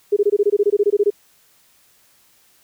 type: tone bursts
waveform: sine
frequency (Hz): 410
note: G#4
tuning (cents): -22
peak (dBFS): -11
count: 15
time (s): 0.12-1.104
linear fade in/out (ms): 10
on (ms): 46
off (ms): 21
effects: white hiss -56 dBFS RMS until 2.63 s